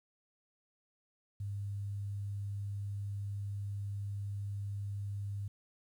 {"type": "tone with quantisation", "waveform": "sine", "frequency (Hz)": 100.7, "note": "G2", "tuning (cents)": 47, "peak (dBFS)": -36, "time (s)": [1.4, 5.48], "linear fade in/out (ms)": 5, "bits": 11, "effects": []}